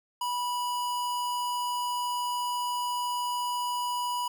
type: tone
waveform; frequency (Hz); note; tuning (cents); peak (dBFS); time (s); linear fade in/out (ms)
square; 979; B5; -15; -29; 0.21-4.28; 5
effects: none